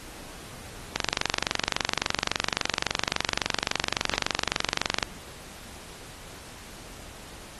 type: click train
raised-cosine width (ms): 0.2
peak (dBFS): -5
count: 97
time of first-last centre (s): 0.96-5.028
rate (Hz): 23.6
effects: pink hiss -44 dBFS RMS until 7.59 s + AAC 32 kbps